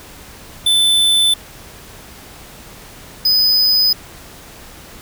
square tone pair in turn, 3520 / 5006 Hz, A7 / D#8, 0 / +10 cents, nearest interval tritone, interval 610 cents, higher second, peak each -11 dBFS, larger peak neither, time 0.66-1.34 / 3.25-3.93 s, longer neither, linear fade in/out 5 ms, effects pink hiss -38 dBFS RMS until 5.01 s

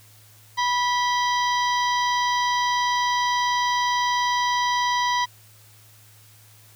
harmonic tone with a mistuned harmonic, 980 Hz, B5, 14 cents flat, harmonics 1 / 2 / 3 / 4 / 5 / 6, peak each -21 / -27 / -31 / -33 / -35 / -37 dBFS, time 0.57-5.26 s, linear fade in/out 20 ms, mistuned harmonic 3, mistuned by +130 cents, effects added 107 Hz sine -52 dBFS peak until 6.75 s + white hiss -53 dBFS RMS until 6.75 s

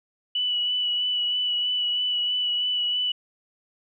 sine tone with vibrato, 2957 Hz, F#7, 2 cents flat, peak -22 dBFS, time 0.35-3.12 s, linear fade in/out 5 ms, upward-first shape sine, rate 3.1 Hz, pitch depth 17 cents each way, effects none

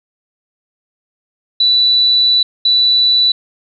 sine tone pair in turn, 3963 / 3963 Hz, B7 / B7, +5 / +5 cents, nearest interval unison, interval 0 cents, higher neither, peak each -8 dBFS, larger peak neither, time 1.6-2.43 / 2.65-3.32 s, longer first, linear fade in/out 5 ms, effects none

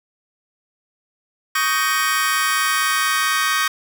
sawtooth chord, Eb dominant seventh, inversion third, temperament just, 1120.1 / 1244.5 / 1555.6 / 1866.8 Hz, Db6 / Eb6 / G6 / Bb6, +18 / 0 / -14 / +2 cents, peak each -19 dBFS, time 1.55-3.68 s, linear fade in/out 5 ms, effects none

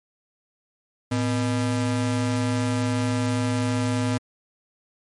square ring-modulated tone, 182.8 Hz, F#3, 21 cents flat, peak -19 dBFS, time 1.11-4.18 s, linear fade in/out 10 ms, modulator 71.8 Hz, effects MP3 48 kbps

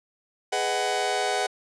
sawtooth chord, G# minor seventh, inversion none, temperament just, 415.3 / 498.4 / 623 / 747.5 Hz, G#4 / B4 / D#5 / F#5, 0 / +16 / +2 / +17 cents, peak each -26 / -28 / -28 / -22 dBFS, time 0.52-1.47 s, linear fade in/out 10 ms, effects resampled to 22050 Hz

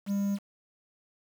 triangle tone with quantisation, 200.1 Hz, G3, 36 cents sharp, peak -24 dBFS, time 0.06-0.39 s, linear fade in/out 50 ms, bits 8, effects none

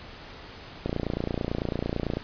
click train, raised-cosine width 2 ms, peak -14 dBFS, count 39, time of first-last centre 0.86-2.17 s, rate 29 Hz, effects pink hiss -44 dBFS RMS until 2.23 s + resampled to 11025 Hz

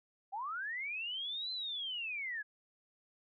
sine linear two-way sweep, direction up then down, 740 to 4100 to 1638 Hz, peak -37 dBFS, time 0.32-2.43 s, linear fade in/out 20 ms, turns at 1.52 s, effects none

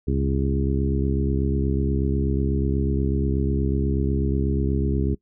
harmonic tone with a mistuned harmonic, 68.2 Hz, C#2, 28 cents flat, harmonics 1 / 2 / 3 / 4 / 5 / 6, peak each -23 / -26 / -28 / -29 / -30 / -31 dBFS, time 0.07-5.15 s, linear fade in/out 10 ms, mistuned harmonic 1, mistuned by +75 cents, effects noise-tail reverb RT60 0.1 s tail -22 dB re dry

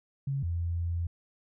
sine tone pair in turn, 137.7 / 85.27 Hz, C#3 / F2, -11 / -41 cents, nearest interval minor sixth, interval 830 cents, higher first, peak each -28 dBFS, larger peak neither, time 0.27-0.43 / 0.43-1.07 s, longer second, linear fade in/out 5 ms, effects none

